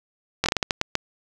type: slowing click train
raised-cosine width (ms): 0.2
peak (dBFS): -3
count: 9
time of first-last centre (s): 0.44-0.954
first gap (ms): 20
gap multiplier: 1.32
effects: none